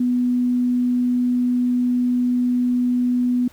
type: tone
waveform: sine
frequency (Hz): 246.9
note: B3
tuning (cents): 0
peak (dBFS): -16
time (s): 0-3.48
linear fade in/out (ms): 5
effects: pink hiss -51 dBFS RMS until 3.52 s